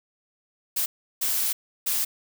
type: noise bursts at uneven times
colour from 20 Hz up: blue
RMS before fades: -25 dBFS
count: 3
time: 0.76-0.86 / 1.21-1.53 / 1.86-2.05 s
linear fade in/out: 10 ms
effects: none